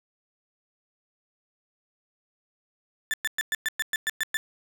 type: tone bursts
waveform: 35% pulse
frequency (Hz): 1760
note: A6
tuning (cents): 0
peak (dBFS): -22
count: 10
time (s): 3.11-4.37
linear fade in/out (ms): 0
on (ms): 27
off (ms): 110
effects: none